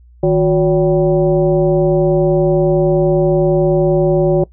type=tone with frequency modulation; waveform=sine; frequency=362.8 Hz; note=F#4; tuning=34 cents flat; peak=-9 dBFS; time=0.23-4.44 s; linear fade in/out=5 ms; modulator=205 Hz; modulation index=1.2; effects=noise-tail reverb RT60 0.1 s tail -21 dB re dry + added 60 Hz sine -41 dBFS peak until 4.52 s